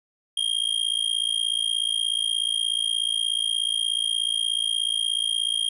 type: tone with amplitude modulation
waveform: square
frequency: 3222 Hz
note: G7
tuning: 47 cents sharp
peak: -19 dBFS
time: 0.37-5.69 s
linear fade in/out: 5 ms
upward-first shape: sine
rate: 56.7 Hz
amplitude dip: 95%
effects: resampled to 24000 Hz